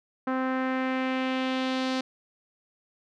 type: tone with low-pass filter sweep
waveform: sawtooth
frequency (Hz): 260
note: C4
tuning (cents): -11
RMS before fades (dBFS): -28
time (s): 0.27-2.01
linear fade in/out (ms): 5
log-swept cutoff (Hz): 1400 to 4600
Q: 1.8
effects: none